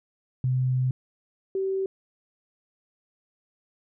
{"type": "tone pair in turn", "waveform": "sine", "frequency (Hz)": [128.3, 384.5], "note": ["C3", "G4"], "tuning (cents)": [-34, -33], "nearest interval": "octave + perfect fifth", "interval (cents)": 1901, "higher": "second", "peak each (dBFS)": [-21, -24], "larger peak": "first", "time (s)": [[0.44, 0.91], [1.55, 1.86]], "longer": "first", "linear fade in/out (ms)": 2, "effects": []}